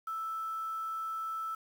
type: tone with quantisation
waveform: sine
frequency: 1318.5 Hz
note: E6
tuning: in tune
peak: -34 dBFS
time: 0.07-1.55 s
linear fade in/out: 5 ms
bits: 9
effects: none